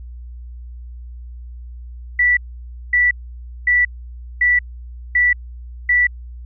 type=tone bursts; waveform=sine; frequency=1962 Hz; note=B6; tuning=12 cents flat; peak=-11 dBFS; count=6; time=2.19-6.07 s; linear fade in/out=5 ms; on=180 ms; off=560 ms; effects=added 60 Hz sine -31 dBFS peak until 6.45 s